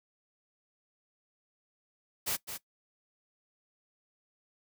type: noise with echo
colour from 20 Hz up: white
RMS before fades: -32 dBFS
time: 2.26-2.37 s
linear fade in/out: 20 ms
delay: 210 ms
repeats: 1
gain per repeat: -8 dB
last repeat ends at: 2.58 s
effects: noise-tail reverb RT60 0.1 s tail -18 dB re dry